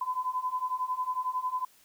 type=beating tone pair; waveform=sine; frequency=1007 / 1018 Hz; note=B5 / C6; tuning=+33 / -48 cents; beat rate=11 Hz; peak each=-33 / -31 dBFS; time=0.01-1.65 s; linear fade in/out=5 ms; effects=white hiss -61 dBFS RMS until 1.84 s